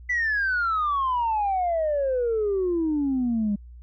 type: exponential sweep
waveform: sine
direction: down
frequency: 2000 to 199.7 Hz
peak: -20 dBFS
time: 0.09-3.56 s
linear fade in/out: 10 ms
effects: tanh soft clip ceiling -18 dBFS + added 60 Hz sine -41 dBFS peak until 3.82 s